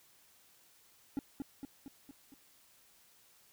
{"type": "tone with echo", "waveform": "triangle", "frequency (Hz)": 277.2, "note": "C#4", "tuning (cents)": 0, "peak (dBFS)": -30, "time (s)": [1.17, 1.19], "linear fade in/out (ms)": 0, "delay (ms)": 230, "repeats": 5, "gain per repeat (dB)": -4, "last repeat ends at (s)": 2.34, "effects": ["white hiss -65 dBFS RMS until 3.52 s"]}